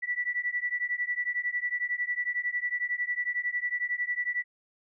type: beating tone pair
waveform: sine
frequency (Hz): 1954 / 1965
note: B6 / B6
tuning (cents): -19 / -9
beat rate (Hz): 11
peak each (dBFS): -31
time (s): 0.02-4.44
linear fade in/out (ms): 20
effects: none